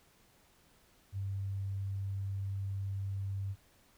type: tone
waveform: sine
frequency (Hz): 98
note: G2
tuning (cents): 0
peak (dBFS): -34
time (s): 1.12-3.56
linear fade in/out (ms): 50
effects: pink hiss -66 dBFS RMS until 3.97 s

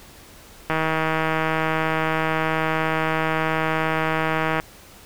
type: click train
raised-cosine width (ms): 0.5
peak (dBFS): -7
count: 621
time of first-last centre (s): 0.7-4.599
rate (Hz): 159
effects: pink hiss -46 dBFS RMS until 5.05 s

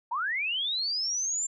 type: linear sweep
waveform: sine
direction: up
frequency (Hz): 880 to 7360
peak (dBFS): -27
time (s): 0.11-1.47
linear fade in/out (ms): 10
effects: none

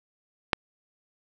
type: click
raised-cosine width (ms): 0.3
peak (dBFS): -4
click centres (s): 0.532
effects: none

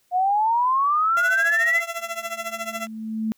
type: exponential sweep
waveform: sine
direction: up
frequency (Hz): 710 to 2093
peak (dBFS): -17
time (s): 0.11-1.83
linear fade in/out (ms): 50
type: tone with tremolo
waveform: 15% pulse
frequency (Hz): 674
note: E5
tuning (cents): +38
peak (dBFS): -18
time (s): 1.17-2.87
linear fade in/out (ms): 0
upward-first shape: triangle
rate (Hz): 14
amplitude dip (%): 90
type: tone with exponential growth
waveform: sine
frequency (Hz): 220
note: A3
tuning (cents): 0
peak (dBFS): -20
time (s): 1.98-3.32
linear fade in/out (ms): 0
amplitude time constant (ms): 290
effects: white hiss -65 dBFS RMS until 3.37 s

